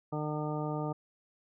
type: harmonic tone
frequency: 151.2 Hz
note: D#3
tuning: 49 cents flat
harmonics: 1 / 2 / 3 / 4 / 5 / 6 / 8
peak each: -35 / -38 / -40 / -41 / -42 / -43 / -44 dBFS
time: 0.12-0.93 s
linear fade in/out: 10 ms
effects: none